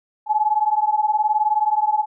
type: beating tone pair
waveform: sine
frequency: 843 / 862 Hz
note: G#5 / A5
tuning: +26 / -36 cents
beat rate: 19 Hz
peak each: -19 dBFS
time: 0.26-2.06 s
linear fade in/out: 50 ms
effects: none